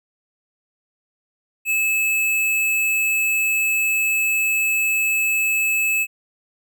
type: tone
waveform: square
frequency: 2602 Hz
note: E7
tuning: 23 cents flat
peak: -18 dBFS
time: 1.65-6.07 s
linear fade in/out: 50 ms
effects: none